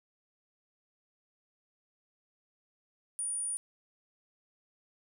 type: tone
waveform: sine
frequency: 9490 Hz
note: D9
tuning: 17 cents sharp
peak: -32 dBFS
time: 3.19-3.57 s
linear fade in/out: 0 ms
effects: none